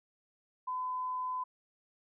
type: tone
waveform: sine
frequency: 1012 Hz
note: B5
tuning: 42 cents sharp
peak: -33 dBFS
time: 0.67-1.44 s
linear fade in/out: 10 ms
effects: none